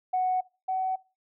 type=tone pair in turn; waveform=sine; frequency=740 / 752.9 Hz; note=F#5 / F#5; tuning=0 / +30 cents; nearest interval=unison; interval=30 cents; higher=second; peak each=-22 / -25 dBFS; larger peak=first; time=0.13-0.41 / 0.68-0.96 s; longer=neither; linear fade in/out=10 ms; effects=noise-tail reverb RT60 0.3 s tail -22 dB re dry + tanh soft clip ceiling -18 dBFS